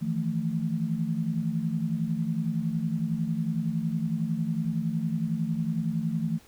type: tone cluster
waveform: sine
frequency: 158.9 / 169.8 / 221.6 Hz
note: D#3 / F3 / A3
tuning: +37 / -48 / +13 cents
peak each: -30 dBFS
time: 0.01-6.39 s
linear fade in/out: 20 ms
effects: pink hiss -56 dBFS RMS until 6.47 s